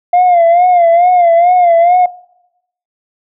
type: tone with vibrato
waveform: sine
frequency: 698.5 Hz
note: F5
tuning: in tune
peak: -3 dBFS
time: 0.13-2.06 s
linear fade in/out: 5 ms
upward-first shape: sine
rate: 2.3 Hz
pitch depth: 75 cents each way
effects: noise-tail reverb RT60 0.8 s tail -19 dB re dry + tanh soft clip ceiling -3 dBFS